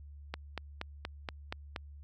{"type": "click train", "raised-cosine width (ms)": 0.3, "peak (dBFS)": -20, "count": 7, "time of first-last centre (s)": [0.34, 1.762], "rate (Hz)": 4.22, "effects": ["added 72 Hz sine -47 dBFS peak until 2.03 s"]}